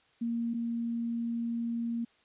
sine tone pair in turn, 233.1 / 233.1 Hz, A#3 / A#3, 0 / 0 cents, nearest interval unison, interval 0 cents, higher neither, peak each -29 / -30 dBFS, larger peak first, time 0.21-0.54 / 0.54-2.05 s, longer second, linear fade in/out 10 ms, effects white hiss -66 dBFS RMS until 2.24 s + resampled to 8000 Hz

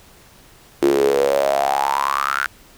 sawtooth tone with high-pass filter sweep, 69.3 Hz, C#2, in tune, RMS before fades -18 dBFS, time 0.82-2.46 s, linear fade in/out 0 ms, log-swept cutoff 340 to 1500 Hz, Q 9.3, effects pink hiss -48 dBFS RMS until 2.77 s

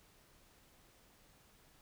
silence, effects pink hiss -66 dBFS RMS until 1.81 s

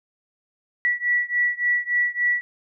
sine beating tone pair, 1945 / 1948.5 Hz, B6 / B6, -27 / -24 cents, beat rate 3.5 Hz, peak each -22 / -23 dBFS, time 0.85-2.41 s, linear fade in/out 0 ms, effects none

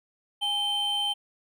triangle tone pair together, 824 / 3108 Hz, G#5 / G7, -14 / -16 cents, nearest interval octave + major seventh, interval 2298 cents, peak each -31 / -24 dBFS, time 0.41-1.14 s, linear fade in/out 20 ms, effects none

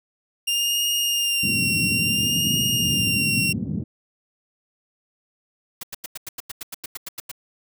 sawtooth tone with vibrato, 2794 Hz, F7, in tune, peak -17 dBFS, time 0.47-3.53 s, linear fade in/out 10 ms, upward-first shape sine, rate 0.59 Hz, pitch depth 33 cents each way
white band-pass noise, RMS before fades -27 dBFS, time 1.43-3.84 s, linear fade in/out 5 ms, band 100 to 230 Hz, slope 24 dB/octave
white noise bursts, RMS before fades -32 dBFS, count 14, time 5.81-7.315 s, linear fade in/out 5 ms, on 23 ms, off 91 ms
effects none

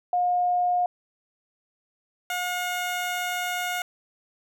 sine / 15% pulse tone pair in turn, 715 / 718.6 Hz, F5 / F5, +41 / +49 cents, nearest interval unison, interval 8 cents, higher second, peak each -20 dBFS, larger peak neither, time 0.13-0.86 / 2.3-3.82 s, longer second, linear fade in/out 2 ms, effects none

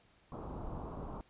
pink low-pass noise, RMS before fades -43 dBFS, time 0.32-1.21 s, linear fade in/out 0 ms, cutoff 1200 Hz, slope 48 dB/octave, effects pink hiss -67 dBFS RMS until 1.29 s + resampled to 8000 Hz

